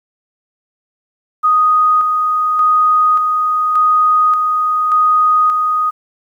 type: tone with tremolo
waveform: sine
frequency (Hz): 1244.5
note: D#6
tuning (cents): 0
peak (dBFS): -8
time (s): 1.43-5.91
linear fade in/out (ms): 20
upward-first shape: square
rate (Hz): 0.86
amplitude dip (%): 35
effects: 8-bit